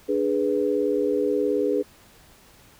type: chord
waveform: sine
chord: G# diminished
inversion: second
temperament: equal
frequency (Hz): 293.7 / 415.3 / 493.9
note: D4 / G#4 / B4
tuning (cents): 0 / 0 / 0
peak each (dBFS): -26 / -23 / -25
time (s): 0.08-1.83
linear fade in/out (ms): 20
effects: pink hiss -53 dBFS RMS until 2.79 s